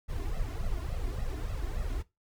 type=noise with flanger; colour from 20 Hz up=brown; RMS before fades=-33 dBFS; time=0.08-2.03 s; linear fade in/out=20 ms; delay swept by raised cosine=1.5 to 2.9 ms; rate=3.5 Hz; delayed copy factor=+1; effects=noise-tail reverb RT60 0.2 s tail -18 dB re dry